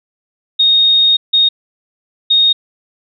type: tone bursts at uneven times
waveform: sine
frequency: 3717 Hz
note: A#7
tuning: 6 cents flat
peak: -7 dBFS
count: 3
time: 0.59-1.17 / 1.33-1.49 / 2.3-2.53 s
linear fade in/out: 10 ms
effects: none